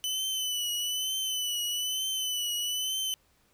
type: tone with vibrato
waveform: sawtooth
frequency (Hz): 3000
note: F#7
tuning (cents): +23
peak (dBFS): -26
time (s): 0.04-3.14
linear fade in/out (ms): 0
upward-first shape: triangle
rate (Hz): 1.1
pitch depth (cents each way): 58
effects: pink hiss -67 dBFS RMS until 3.53 s